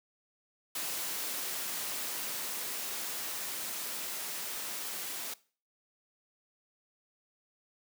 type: noise with level ramp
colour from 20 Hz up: white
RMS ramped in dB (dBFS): -36 to -39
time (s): 0.75-5.34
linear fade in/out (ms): 5
effects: noise-tail reverb RT60 0.4 s tail -20 dB re dry + high-pass 200 Hz 12 dB/octave